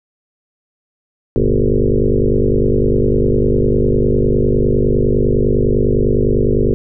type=tone with frequency modulation; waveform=sine; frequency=186.4 Hz; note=F#3; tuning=13 cents sharp; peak=-10 dBFS; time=1.36-6.74 s; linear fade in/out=0 ms; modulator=49.9 Hz; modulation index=5.5; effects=none